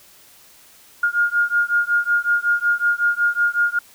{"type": "beating tone pair", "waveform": "sine", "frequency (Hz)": [1417, 1422.4], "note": ["F6", "F6"], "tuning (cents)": [25, 31], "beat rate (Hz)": 5.4, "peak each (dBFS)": -19, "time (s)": [1.03, 3.79], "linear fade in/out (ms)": 5, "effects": ["white hiss -49 dBFS RMS until 3.94 s"]}